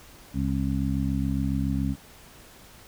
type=harmonic tone; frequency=67.2 Hz; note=C2; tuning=47 cents sharp; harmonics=1 / 2 / 3 / 4; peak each=-29 / -29 / -29 / -29 dBFS; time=0.33-1.96 s; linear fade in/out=50 ms; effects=pink hiss -50 dBFS RMS until 2.87 s